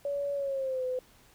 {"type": "tone with pitch glide", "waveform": "sine", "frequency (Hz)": [567, 508.1], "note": ["C#5", "B4"], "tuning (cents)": [39, 49], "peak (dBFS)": -29, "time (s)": [0.05, 0.99], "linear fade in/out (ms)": 2, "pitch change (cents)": -190, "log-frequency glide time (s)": [0.34, 0.85], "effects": ["pink hiss -60 dBFS RMS until 1.34 s"]}